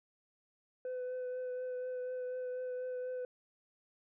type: tone with vibrato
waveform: sine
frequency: 504 Hz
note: B4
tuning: 35 cents sharp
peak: -34 dBFS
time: 0.85-3.25 s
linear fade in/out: 2 ms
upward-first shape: triangle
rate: 4.1 Hz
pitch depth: 18 cents each way
effects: tanh soft clip ceiling -36 dBFS